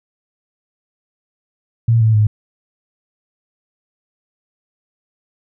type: tone with pitch steps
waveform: sine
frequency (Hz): 115.3 / 110.79 / 106.47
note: A#2 / A2 / G#2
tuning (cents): -19 / +12 / +44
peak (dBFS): -9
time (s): 1.88-2.27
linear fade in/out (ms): 5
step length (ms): 130
effects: none